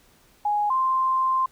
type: tone pair in turn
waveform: sine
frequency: 830.6 / 1046.5 Hz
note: G#5 / C6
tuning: 0 / 0 cents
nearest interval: major third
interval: 400 cents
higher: second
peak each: -20 / -19 dBFS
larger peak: second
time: 0.45-0.7 / 0.7-1.46 s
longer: second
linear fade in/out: 5 ms
effects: pink hiss -58 dBFS RMS until 1.51 s